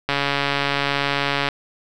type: click train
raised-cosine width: 0.3 ms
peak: -4 dBFS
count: 198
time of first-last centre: 0.09-1.487 s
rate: 141 Hz
effects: none